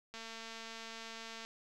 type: click train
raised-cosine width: 0.2 ms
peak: -30 dBFS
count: 297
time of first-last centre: 0.14-1.45 s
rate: 226 Hz
effects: none